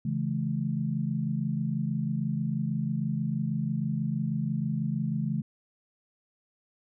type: chord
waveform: sine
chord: A major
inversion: first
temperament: equal with one note detuned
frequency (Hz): 138.59 / 164.81 / 214.7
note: C#3 / E3 / A3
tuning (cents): 0 / 0 / -42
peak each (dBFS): -31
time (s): 0.05-5.42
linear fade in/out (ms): 5
effects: none

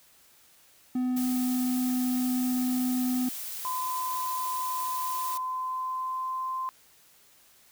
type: tone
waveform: triangle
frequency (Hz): 252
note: B3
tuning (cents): +35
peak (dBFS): -23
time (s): 0.95-3.29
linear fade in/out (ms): 5
type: noise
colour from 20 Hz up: blue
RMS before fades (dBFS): -37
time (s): 1.16-5.38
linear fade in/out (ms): 10
type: tone with pitch glide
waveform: sine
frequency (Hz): 1018 to 1040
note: C6 to C6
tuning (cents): -48 to -11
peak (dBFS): -29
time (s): 3.65-6.69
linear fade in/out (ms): 0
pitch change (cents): +37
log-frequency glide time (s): 4.97-6.58
effects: white hiss -59 dBFS RMS until 7.71 s

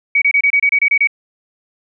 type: tone bursts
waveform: sine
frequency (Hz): 2261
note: C#7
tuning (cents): +34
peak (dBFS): -9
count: 10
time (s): 0.15-1.073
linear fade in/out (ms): 5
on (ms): 68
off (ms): 27
effects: none

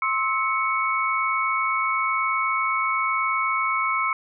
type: tone cluster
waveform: sine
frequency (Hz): 1061 / 1302 / 2223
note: C6 / E6 / C#7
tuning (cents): +24 / -22 / +4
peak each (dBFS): -25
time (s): 0.02-4.13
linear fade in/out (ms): 2
effects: none

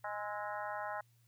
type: harmonic tone with a mistuned harmonic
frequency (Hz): 207.6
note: G#3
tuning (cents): 0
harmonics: 3 / 4 / 5 / 6 / 7 / 8 / 9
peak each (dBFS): -44 / -42 / -45 / -48 / -47 / -51 / -50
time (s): 0.04-1.01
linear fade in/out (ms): 5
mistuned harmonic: 6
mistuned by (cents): +79
effects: added 117 Hz sine -66 dBFS peak until 1.27 s + white hiss -75 dBFS RMS until 1.27 s

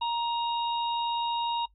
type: harmonic tone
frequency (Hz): 938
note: A#5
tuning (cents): +11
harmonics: 1 / 3 / 4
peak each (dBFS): -27 / -38 / -36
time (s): 0.01-1.66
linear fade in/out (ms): 10
effects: noise-tail reverb RT60 0.1 s tail -22 dB re dry + added 50 Hz sine -60 dBFS peak until 1.74 s

